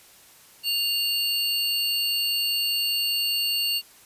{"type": "tone pair together", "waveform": "square", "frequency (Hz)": [2800, 4445], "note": ["F7", "C#8"], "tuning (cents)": [4, 4], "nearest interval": "minor sixth", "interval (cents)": 800, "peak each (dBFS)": -26, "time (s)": [0.63, 3.82], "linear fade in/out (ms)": 50, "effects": ["white hiss -52 dBFS RMS until 4.05 s", "resampled to 32000 Hz"]}